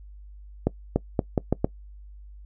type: accelerating click train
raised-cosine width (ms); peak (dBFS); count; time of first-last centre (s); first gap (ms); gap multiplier
2; -7; 6; 0.67-1.645; 290; 0.8
effects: noise-tail reverb RT60 0.1 s tail -21 dB re dry + added 50 Hz sine -42 dBFS peak until 2.45 s